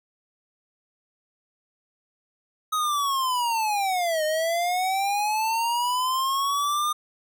square linear two-way sweep, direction down then up, 1267 to 610 to 1219 Hz, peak -23 dBFS, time 2.72-6.93 s, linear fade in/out 10 ms, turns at 4.24 s, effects none

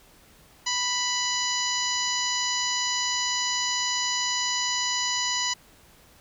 harmonic tone with a mistuned harmonic, 987.8 Hz, B5, in tune, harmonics 1 / 2 / 3 / 4 / 5 / 6 / 7, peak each -32 / -32 / -32 / -32 / -32 / -32 / -32 dBFS, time 0.66-5.54 s, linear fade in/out 10 ms, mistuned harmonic 4, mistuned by +33 cents, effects pink hiss -55 dBFS RMS until 6.2 s

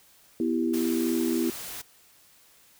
sine chord, E minor, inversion second, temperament equal with one note detuned, 246.9 / 330.6 / 392 Hz, B3 / E4 / G4, 0 / +5 / 0 cents, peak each -27 / -26 / -32 dBFS, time 0.4-1.5 s, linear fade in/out 2 ms
white noise, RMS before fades -38 dBFS, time 0.73-1.82 s, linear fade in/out 10 ms
effects white hiss -58 dBFS RMS until 2.79 s

